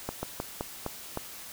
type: slowing click train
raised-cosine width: 1 ms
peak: -17 dBFS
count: 6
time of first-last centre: 0.09-1.174 s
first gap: 140 ms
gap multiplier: 1.22
effects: white hiss -44 dBFS RMS until 1.52 s